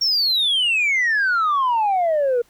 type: exponential sweep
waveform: sine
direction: down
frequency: 5600 to 466.2 Hz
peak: -14 dBFS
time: 0.01-2.42 s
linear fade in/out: 10 ms
effects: tanh soft clip ceiling -14 dBFS + pink hiss -57 dBFS RMS until 2.49 s